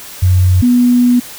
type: tone pair in turn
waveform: sine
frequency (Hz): 91.7 / 244.8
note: F#2 / B3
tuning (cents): -15 / -15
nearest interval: octave + perfect fourth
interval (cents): 1700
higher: second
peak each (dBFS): -6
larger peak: neither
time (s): 0.22-0.62 / 0.62-1.2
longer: second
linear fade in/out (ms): 10
effects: white hiss -31 dBFS RMS until 1.38 s